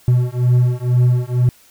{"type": "beating tone pair", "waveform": "triangle", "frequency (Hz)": [122.7, 124.8], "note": ["B2", "B2"], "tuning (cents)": [-11, 19], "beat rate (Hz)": 2.1, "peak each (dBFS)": -13, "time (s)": [0.08, 1.49], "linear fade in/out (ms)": 0, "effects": ["white hiss -50 dBFS RMS until 1.7 s"]}